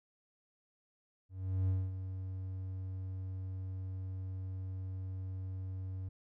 triangle tone with ADSR envelope, 94 Hz, F#2, 28 cents sharp, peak -26 dBFS, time 1.29-6.09 s, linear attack 390 ms, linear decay 230 ms, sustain -10 dB, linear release 8 ms, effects none

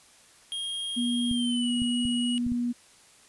square tone with pitch glide, 3244 to 2907 Hz, G#7 to F#7, -41 to -31 cents, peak -31 dBFS, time 0.52-2.38 s, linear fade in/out 0 ms, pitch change -190 cents, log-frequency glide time 1.29-1.72 s
sine tone, 241.4 Hz, B3, 39 cents flat, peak -25 dBFS, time 0.96-2.73 s, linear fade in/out 20 ms
clicks, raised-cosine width 5 ms, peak -24 dBFS, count 5, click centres 1.313 / 1.819 / 2.053 / 2.466 / 2.519 s
effects white hiss -56 dBFS RMS until 3.28 s + resampled to 24000 Hz

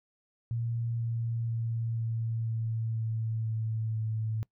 sine tone with pitch steps, 116.54 / 115.6 / 114.67 / 113.75 / 112.83 / 111.92 / 111.02 / 110.13 Hz, A#2 / A#2 / A#2 / A#2 / A2 / A2 / A2 / A2, 0 / -14 / -28 / -42 / +44 / +30 / +16 / +2 cents, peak -29 dBFS, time 0.51-4.43 s, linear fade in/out 0 ms, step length 490 ms, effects noise-tail reverb RT60 0.1 s tail -23 dB re dry

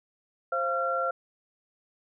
sine tone cluster, 528 / 688 / 1369 Hz, C5 / F5 / F6, +16 / -26 / -35 cents, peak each -30 / -32 / -28 dBFS, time 0.52-1.11 s, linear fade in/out 5 ms, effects none

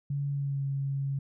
sine tone with pitch glide, 141.5 to 137.95 Hz, C#3 to C#3, +36 to -8 cents, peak -28 dBFS, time 0.1-1.19 s, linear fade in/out 5 ms, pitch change -44 cents, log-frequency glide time 0.3-0.64 s, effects none

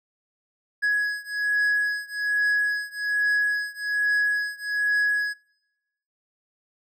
triangle beating tone pair, 1673 / 1674.2 Hz, G#6 / G#6, +12 / +13 cents, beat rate 1.2 Hz, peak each -23 / -24 dBFS, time 0.82-5.34 s, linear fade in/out 20 ms, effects noise-tail reverb RT60 1.0 s tail -24 dB re dry

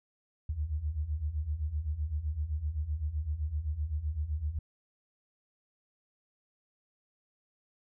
sine beating tone pair, 71 / 78.8 Hz, C#2 / D#2, +42 / +23 cents, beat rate 7.8 Hz, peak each -36 / -32 dBFS, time 0.49-4.59 s, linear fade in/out 5 ms, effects none

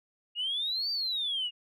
sine exponential two-way sweep, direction up then down, 2823 to 4699 to 2823 Hz, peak -28 dBFS, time 0.35-1.51 s, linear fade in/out 50 ms, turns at 0.91 s, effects tanh soft clip ceiling -24 dBFS

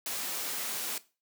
white high-pass noise, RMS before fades -35 dBFS, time 0.06-0.98 s, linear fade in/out 2 ms, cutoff 200 Hz, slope 12 dB/octave, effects noise-tail reverb RT60 0.3 s tail -17 dB re dry

